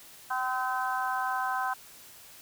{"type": "harmonic tone", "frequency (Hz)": 256.2, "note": "C4", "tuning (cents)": -36, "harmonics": [3, 4, 5, 6], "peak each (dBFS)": [-32, -32, -36, -34], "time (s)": [0.3, 1.74], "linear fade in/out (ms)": 10, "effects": ["white hiss -51 dBFS RMS until 2.41 s"]}